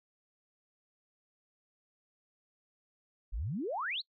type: exponential sweep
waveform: sine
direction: up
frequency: 40.49 to 4515 Hz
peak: -33 dBFS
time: 3.32-4.02 s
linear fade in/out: 20 ms
effects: noise-tail reverb RT60 0.1 s tail -26 dB re dry